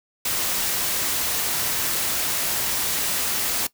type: noise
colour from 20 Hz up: white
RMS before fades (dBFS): -24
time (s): 0.25-3.67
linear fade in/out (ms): 5
effects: noise-tail reverb RT60 0.1 s tail -19 dB re dry